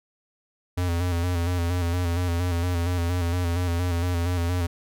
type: tone with vibrato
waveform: square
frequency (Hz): 87.31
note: F2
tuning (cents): 0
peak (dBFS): -23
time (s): 0.77-4.67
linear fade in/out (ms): 10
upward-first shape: square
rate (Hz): 4.3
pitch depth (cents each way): 43
effects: none